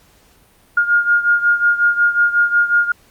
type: beating tone pair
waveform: sine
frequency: 1418 / 1423.5 Hz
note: F6 / F6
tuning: +26 / +33 cents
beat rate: 5.5 Hz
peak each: -13 / -17 dBFS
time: 0.77-2.92 s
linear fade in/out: 5 ms
effects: pink hiss -52 dBFS RMS until 3.1 s + Opus 48 kbps